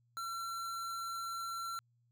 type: tone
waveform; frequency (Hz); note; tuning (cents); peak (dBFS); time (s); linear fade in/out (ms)
square; 1356; E6; +49; -39; 0.17-1.79; 0
effects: added 119 Hz sine -70 dBFS peak until 2.11 s